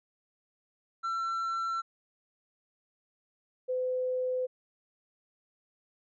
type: tone pair in turn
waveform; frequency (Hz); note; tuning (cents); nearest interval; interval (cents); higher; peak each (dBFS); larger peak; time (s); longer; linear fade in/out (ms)
triangle / sine; 1348 / 508; E6 / B4; +38 / +49; octave + perfect fourth; 1689; first; -28; neither; 1.03-1.82 / 3.68-4.47; neither; 20
effects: resampled to 16000 Hz